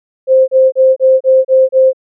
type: tone bursts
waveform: sine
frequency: 524 Hz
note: C5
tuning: 2 cents sharp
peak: -4 dBFS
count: 7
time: 0.27-1.932 s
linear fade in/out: 50 ms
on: 210 ms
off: 32 ms
effects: none